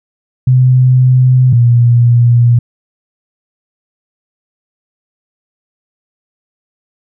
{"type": "tone pair in turn", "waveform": "sine", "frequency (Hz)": [127.7, 119.6], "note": ["C3", "A#2"], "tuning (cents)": [-42, 45], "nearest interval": "minor second", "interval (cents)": 113, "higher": "first", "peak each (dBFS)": -4, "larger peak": "neither", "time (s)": [[0.47, 1.53], [1.53, 2.59]], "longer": "neither", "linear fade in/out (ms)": 5, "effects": []}